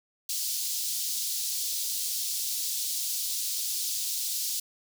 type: high-pass noise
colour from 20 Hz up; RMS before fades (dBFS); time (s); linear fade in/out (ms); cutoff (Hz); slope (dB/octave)
pink; -31; 0.29-4.6; 5; 4200; 24
effects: none